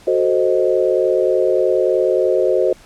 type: chord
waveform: sine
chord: F# diminished seventh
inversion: none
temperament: equal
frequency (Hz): 370 / 440 / 523.3 / 622.3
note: F#4 / A4 / C5 / Eb5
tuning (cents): 0 / 0 / 0 / 0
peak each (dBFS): -17 / -20 / -17 / -20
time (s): 0.07-2.73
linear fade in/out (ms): 5
effects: pink hiss -46 dBFS RMS until 2.85 s + low-pass 10000 Hz 12 dB/octave